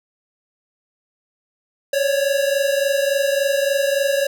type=tone pair together; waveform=square; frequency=550 / 573.5 Hz; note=C#5 / D5; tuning=-14 / -41 cents; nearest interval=minor second; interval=73 cents; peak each=-19 / -22 dBFS; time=1.93-4.27 s; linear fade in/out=5 ms; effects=none